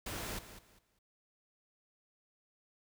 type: noise with echo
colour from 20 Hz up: pink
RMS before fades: -41 dBFS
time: 0.06-0.39 s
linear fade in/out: 5 ms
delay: 200 ms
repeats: 3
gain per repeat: -12 dB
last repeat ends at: 0.99 s
effects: none